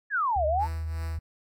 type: exponential two-way sweep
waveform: sine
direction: down then up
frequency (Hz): 1760 to 597 to 941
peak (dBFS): -23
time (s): 0.1-0.68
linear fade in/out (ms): 50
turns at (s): 0.46
type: tone with pitch glide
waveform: sine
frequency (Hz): 73.42 to 78.69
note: D2 to D#2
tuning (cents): 0 to +20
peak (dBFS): -29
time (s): 0.36-1.19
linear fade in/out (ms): 5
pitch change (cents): +120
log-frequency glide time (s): 0.5-0.61
type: tone with tremolo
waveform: 5% pulse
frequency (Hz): 164.81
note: E3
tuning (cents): 0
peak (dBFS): -30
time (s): 0.58-1.2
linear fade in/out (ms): 50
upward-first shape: triangle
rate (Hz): 2.7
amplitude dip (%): 80
effects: none